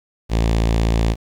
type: tone with notch filter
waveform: sawtooth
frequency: 56.1 Hz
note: A1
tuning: 34 cents sharp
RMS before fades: -17 dBFS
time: 0.29-1.16 s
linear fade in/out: 50 ms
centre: 1400 Hz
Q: 1.9
effects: low-pass 7000 Hz 12 dB/octave + 8-bit